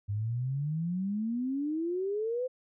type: exponential sweep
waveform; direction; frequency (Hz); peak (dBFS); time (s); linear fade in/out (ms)
sine; up; 99.3 to 519; -29; 0.08-2.48; 20
effects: none